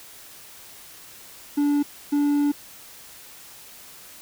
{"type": "tone bursts at uneven times", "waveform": "triangle", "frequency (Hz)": 289.5, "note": "D4", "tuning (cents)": -25, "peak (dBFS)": -16, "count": 2, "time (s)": [[1.57, 1.83], [2.12, 2.52]], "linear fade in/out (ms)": 10, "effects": ["white hiss -45 dBFS RMS until 4.21 s"]}